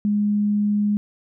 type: tone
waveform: sine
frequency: 207.1 Hz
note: G#3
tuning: 5 cents flat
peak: -17 dBFS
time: 0.05-0.97 s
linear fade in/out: 0 ms
effects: none